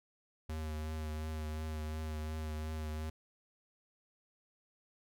square tone with vibrato, 77.78 Hz, D#2, in tune, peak -38 dBFS, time 0.49-3.1 s, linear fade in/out 5 ms, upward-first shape triangle, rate 2.8 Hz, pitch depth 26 cents each way, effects none

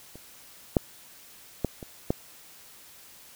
clicks, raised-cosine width 2 ms, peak -30 / -6 / -11 / -25 / -10 dBFS, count 5, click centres 0.156 / 0.768 / 1.647 / 1.828 / 2.105 s, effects white hiss -51 dBFS RMS until 3.35 s

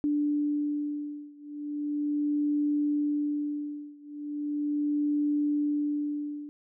sine beating tone pair, 293.7 / 294.08 Hz, D4 / D4, 0 / +2 cents, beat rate 0.38 Hz, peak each -29 / -30 dBFS, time 0.04-6.49 s, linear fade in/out 0 ms, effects none

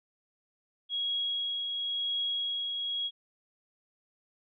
sine tone with tremolo, 3310 Hz, G#7, 6 cents flat, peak -28 dBFS, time 0.89-3.11 s, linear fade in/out 50 ms, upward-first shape triangle, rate 0.95 Hz, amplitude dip 35%, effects none

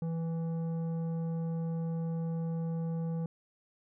sine tone with tanh clipping, 164.81 Hz, E3, in tune, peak -33 dBFS, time 0.02-3.26 s, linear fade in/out 2 ms, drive 10 dB, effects none

